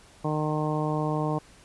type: harmonic tone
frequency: 152.8 Hz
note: D#3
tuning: 31 cents flat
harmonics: 1 / 2 / 3 / 4 / 5 / 6 / 7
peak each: -28 / -31 / -33 / -34 / -35 / -36 / -36 dBFS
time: 0.24-1.39 s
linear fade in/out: 10 ms
effects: pink hiss -54 dBFS RMS until 1.64 s + resampled to 24000 Hz